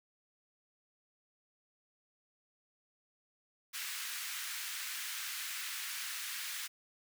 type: high-pass noise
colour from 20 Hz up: pink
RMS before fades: -41 dBFS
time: 3.73-6.68 s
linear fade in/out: 20 ms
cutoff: 1500 Hz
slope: 24 dB/octave
effects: none